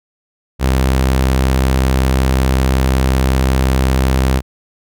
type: tone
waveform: sawtooth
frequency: 65.41 Hz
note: C2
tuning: in tune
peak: -7 dBFS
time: 0.59-4.42 s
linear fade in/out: 50 ms
effects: none